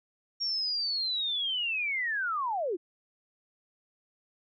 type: linear sweep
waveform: sine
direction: down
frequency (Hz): 5588 to 313.1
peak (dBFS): -28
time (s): 0.4-2.77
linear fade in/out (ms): 20
effects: none